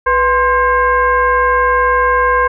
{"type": "tone with frequency modulation", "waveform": "sine", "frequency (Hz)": 1049, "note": "C6", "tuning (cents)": 4, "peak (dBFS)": -9, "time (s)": [0.06, 2.48], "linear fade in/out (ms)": 10, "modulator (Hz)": 554, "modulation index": 1.1, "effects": []}